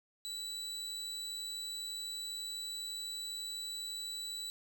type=tone; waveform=35% pulse; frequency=3951 Hz; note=B7; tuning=in tune; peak=-37 dBFS; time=0.25-4.5 s; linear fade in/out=0 ms; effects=none